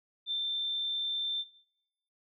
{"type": "tone", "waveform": "sine", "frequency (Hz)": 3565, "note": "A7", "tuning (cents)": 22, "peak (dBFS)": -30, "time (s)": [0.26, 1.45], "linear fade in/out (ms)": 50, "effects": ["noise-tail reverb RT60 0.8 s tail -18 dB re dry"]}